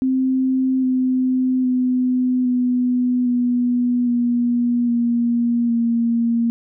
sine tone with pitch steps, 260.9 / 256.7 / 252.6 / 248.5 / 244.6 / 240.6 / 236.8 / 233 Hz, C4 / C4 / B3 / B3 / B3 / B3 / A#3 / A#3, -5 / -33 / +39 / +11 / -16 / -45 / +27 / -1 cents, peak -15 dBFS, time 0.02-6.5 s, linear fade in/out 0 ms, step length 810 ms, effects none

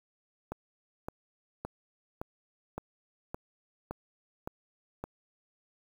click train, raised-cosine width 1 ms, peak -22 dBFS, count 9, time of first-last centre 0.52-5.04 s, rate 1.77 Hz, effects 8-bit

